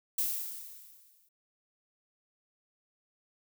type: noise with exponential decay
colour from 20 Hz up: violet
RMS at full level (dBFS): -29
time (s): 0.18-1.29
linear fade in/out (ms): 5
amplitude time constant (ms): 240
effects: none